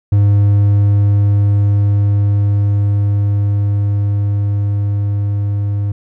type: tone with level ramp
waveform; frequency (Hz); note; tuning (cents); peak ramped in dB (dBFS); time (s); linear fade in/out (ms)
triangle; 101.7; G#2; -36; -5 to -12; 0.12-5.92; 5
effects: none